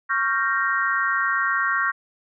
sine chord, G half-diminished seventh, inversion second, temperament equal with one note detuned, 1108.7 / 1383.3 / 1568 / 1864.7 Hz, Db6 / F6 / G6 / Bb6, 0 / -17 / 0 / 0 cents, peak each -25 dBFS, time 0.09-1.92 s, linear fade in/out 20 ms, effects none

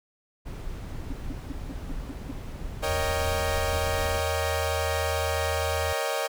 brown noise, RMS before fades -35 dBFS, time 0.45-4.21 s, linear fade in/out 20 ms
sine tone bursts, 270 Hz, C#4, 45 cents flat, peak -32 dBFS, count 7, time 1.1-2.316 s, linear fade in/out 5 ms, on 28 ms, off 170 ms
sawtooth chord, Eb dominant seventh, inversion second, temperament equal, 466.2 / 554.4 / 622.3 / 784 Hz, Bb4 / Db5 / Eb5 / G5, 0 / 0 / 0 / 0 cents, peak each -29 / -27 / -27 / -29 dBFS, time 2.82-6.28 s, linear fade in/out 20 ms
sine tone with pitch glide, 82.41 to 81.79 Hz, E2 to E2, 0 to -13 cents, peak -30 dBFS, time 2.87-5.93 s, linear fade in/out 5 ms, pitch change -13 cents, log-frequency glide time 4.32-4.45 s
effects none

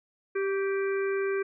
harmonic tone with a mistuned harmonic, 392 Hz, G4, in tune, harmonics 1 / 3 / 4 / 5 / 6, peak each -26 / -40 / -37 / -44 / -41 dBFS, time 0.35-1.43 s, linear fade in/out 10 ms, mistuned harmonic 3, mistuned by -30 cents, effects none

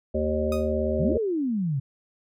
harmonic tone, 76.7 Hz, D#2, 24 cents flat, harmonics 1 / 3 / 5 / 7 / 8, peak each -29 / -29 / -29 / -29 / -29 dBFS, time 0.14-1.18 s, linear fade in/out 10 ms
sawtooth tone with exponential decay, 1244.5 Hz, D#6, in tune, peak -27 dBFS, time 0.52-0.73 s, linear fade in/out 2 ms, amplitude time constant 44 ms
sine exponential two-way sweep, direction up then down, 128 to 478.5 to 128 Hz, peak -23 dBFS, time 0.99-1.8 s, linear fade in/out 10 ms, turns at 1.17 s
effects none

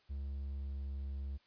triangle tone with pitch glide, 69.3 to 68.74 Hz, C#2 to C#2, 0 to -14 cents, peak -36 dBFS, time 0.09-1.38 s, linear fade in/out 20 ms, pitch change -14 cents, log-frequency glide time 0.26-0.86 s, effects white hiss -70 dBFS RMS until 1.46 s + resampled to 11025 Hz

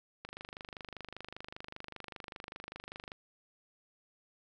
click train, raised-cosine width 0.3 ms, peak -27 dBFS, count 73, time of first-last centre 0.25-3.119 s, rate 25.1 Hz, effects none

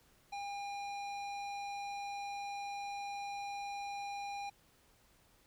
square tone with low-pass filter, 806 Hz, G5, 48 cents sharp, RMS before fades -42 dBFS, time 0.32-4.5 s, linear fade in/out 10 ms, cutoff 5000 Hz, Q 0.94, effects pink hiss -68 dBFS RMS until 5.46 s

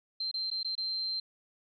sine tone with dropouts, 4136 Hz, C8, 21 cents flat, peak -31 dBFS, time 0.2-1.2 s, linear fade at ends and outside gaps 5 ms, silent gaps 0.314-0.34 / 0.503-0.513 / 0.631-0.646 / 0.753-0.778 s, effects none

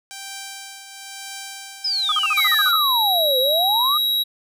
5% pulse tone with tremolo, 784 Hz, G5, in tune, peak -19 dBFS, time 0.11-2.71 s, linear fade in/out 0 ms, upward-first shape triangle, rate 1 Hz, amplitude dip 60%
sine exponential two-way sweep, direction down then up, 5220 to 498 to 1257 Hz, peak -19 dBFS, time 1.84-3.98 s, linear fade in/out 10 ms, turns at 3.39 s
sine tone bursts, 1244.5 Hz, D#6, in tune, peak -18 dBFS, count 10, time 2.09-2.758 s, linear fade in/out 2 ms, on 29 ms, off 42 ms
square tone with pitch glide, 3888 to 3857 Hz, B7 to B7, -28 to -42 cents, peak -18 dBFS, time 2.36-4.24 s, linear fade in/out 20 ms, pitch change -14 cents, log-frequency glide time 2.5-3.52 s
effects none

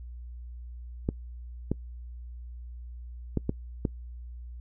clicks, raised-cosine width 3 ms, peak -13 dBFS, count 5, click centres 1.089 / 1.716 / 3.373 / 3.494 / 3.852 s, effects noise-tail reverb RT60 0.1 s tail -24 dB re dry + added 60 Hz sine -39 dBFS peak until 4.6 s

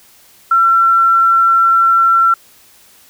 sine tone, 1353 Hz, E6, 45 cents sharp, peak -7 dBFS, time 0.51-2.34 s, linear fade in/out 5 ms, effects white hiss -46 dBFS RMS until 3.09 s

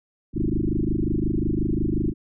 sine tone with frequency modulation, 170.7 Hz, F3, 39 cents flat, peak -20 dBFS, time 0.33-2.14 s, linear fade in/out 50 ms, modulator 25.6 Hz, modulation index 7, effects none

